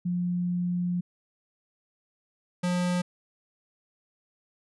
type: tone pair in turn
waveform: sine / square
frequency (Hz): 177.1 / 178.33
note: F3 / F3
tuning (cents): +24 / +36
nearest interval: unison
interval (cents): 12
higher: second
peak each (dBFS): -25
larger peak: neither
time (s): 0.05-1.01 / 2.63-3.02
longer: first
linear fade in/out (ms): 10
effects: resampled to 24000 Hz